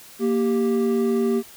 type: tone pair together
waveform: triangle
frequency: 233.1 / 392.4 Hz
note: A#3 / G4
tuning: 0 / +2 cents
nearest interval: major sixth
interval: 902 cents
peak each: -19 dBFS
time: 0.19-1.43 s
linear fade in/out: 50 ms
effects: white hiss -45 dBFS RMS until 1.56 s